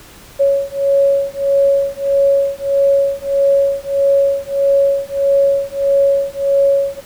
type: beating tone pair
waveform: sine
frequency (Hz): 554.4 / 556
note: C#5 / C#5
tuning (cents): 0 / +5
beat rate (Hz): 1.6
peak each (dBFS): -14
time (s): 0.39-7.01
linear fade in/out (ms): 20
effects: pink hiss -40 dBFS RMS until 7.05 s